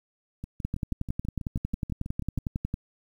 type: two click trains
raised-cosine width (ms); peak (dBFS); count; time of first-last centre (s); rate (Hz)
5; -16 / -23; 24 / 13; 0.65-2.741 / 0.44-2.385; 11 / 6.17
effects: 9-bit